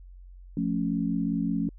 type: chord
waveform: sine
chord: F augmented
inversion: none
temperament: equal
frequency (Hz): 174.61 / 220 / 277.2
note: F3 / A3 / C#4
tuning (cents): 0 / 0 / 0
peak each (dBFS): -29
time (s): 0.57-1.69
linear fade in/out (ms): 2
effects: added 45 Hz sine -44 dBFS peak until 1.78 s